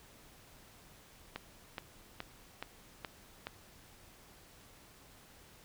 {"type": "click train", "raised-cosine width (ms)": 0.3, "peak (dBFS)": -23, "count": 6, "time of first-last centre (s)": [1.36, 3.47], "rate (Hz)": 2.37, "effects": ["pink hiss -59 dBFS RMS until 5.64 s"]}